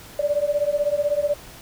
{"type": "beating tone pair", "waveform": "sine", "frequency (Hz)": [576, 592], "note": ["D5", "D5"], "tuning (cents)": [-34, 14], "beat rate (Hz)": 16, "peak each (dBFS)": -22, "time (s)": [0.19, 1.34], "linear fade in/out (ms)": 5, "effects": ["pink hiss -43 dBFS RMS until 1.61 s"]}